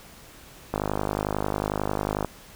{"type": "click train", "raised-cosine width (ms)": 1, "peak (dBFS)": -11, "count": 78, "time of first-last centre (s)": [0.74, 2.247], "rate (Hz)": 51.1, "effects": ["pink hiss -48 dBFS RMS until 2.55 s"]}